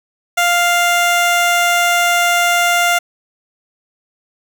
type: tone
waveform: 15% pulse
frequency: 698.5 Hz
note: F5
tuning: in tune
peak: -5 dBFS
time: 0.37-2.99 s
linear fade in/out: 10 ms
effects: none